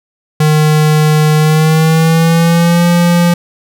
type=tone with pitch glide; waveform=square; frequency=153.3 to 173.07 Hz; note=D#3 to F3; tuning=-25 to -15 cents; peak=-7 dBFS; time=0.4-3.34 s; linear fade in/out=5 ms; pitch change=+210 cents; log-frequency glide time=1.36-2.86 s; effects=none